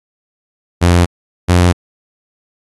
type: tone pair in turn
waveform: sawtooth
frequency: 87.31 / 88.68 Hz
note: F2 / F2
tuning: 0 / +27 cents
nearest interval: unison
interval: 27 cents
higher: second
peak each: -3 dBFS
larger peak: neither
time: 0.81-1.06 / 1.48-1.73 s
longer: neither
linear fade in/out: 20 ms
effects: AAC 32 kbps